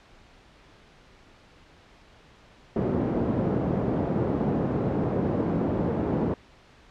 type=band-pass noise; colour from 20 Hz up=pink; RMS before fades=-26 dBFS; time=2.76-6.34 s; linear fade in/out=2 ms; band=140 to 490 Hz; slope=12 dB/octave; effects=pink hiss -54 dBFS RMS until 6.9 s + low-pass 4000 Hz 12 dB/octave